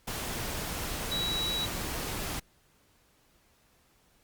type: tone in noise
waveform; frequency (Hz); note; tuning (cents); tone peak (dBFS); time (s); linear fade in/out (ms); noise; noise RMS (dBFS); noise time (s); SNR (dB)
sine; 3900; B7; -23; -30; 1.11-1.66; 10; pink; -35; 0.07-2.4; +2
effects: pink hiss -66 dBFS RMS until 4.23 s + Opus 48 kbps